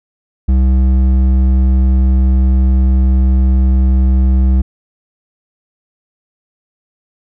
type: tone with hard clipping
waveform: sine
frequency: 64.7 Hz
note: C2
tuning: 19 cents flat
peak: -9 dBFS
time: 0.48-4.62 s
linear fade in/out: 10 ms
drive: 8 dB
effects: none